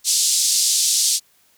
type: band-pass noise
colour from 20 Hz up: white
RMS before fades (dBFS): -18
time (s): 0.04-1.2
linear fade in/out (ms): 50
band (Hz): 4100 to 8800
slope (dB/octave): 24
effects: white hiss -58 dBFS RMS until 1.57 s